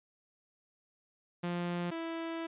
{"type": "tone pair in turn", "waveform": "sawtooth", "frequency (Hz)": [174.61, 329.6], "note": ["F3", "E4"], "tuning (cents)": [0, 0], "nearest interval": "major seventh", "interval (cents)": 1100, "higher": "second", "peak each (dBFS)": [-29, -32], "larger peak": "first", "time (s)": [[1.43, 1.91], [1.91, 2.47]], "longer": "second", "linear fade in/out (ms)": 10, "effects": ["resampled to 8000 Hz"]}